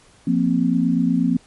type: chord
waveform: sine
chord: F suspended fourth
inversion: none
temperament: equal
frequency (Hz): 174.61 / 233.1 / 261.6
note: F3 / Bb3 / C4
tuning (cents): 0 / 0 / 0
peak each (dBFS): -20 / -20 / -19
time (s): 0.27-1.37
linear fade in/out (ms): 5
effects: pink hiss -52 dBFS RMS until 1.46 s + MP3 48 kbps